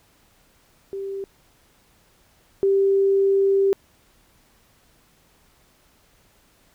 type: tone pair in turn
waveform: sine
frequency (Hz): 392 / 392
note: G4 / G4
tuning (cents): 0 / 0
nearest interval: unison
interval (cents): 0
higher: neither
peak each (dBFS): -27 / -15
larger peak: second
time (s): 0.93-1.24 / 2.63-3.73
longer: second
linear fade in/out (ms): 0
effects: pink hiss -59 dBFS RMS until 6.74 s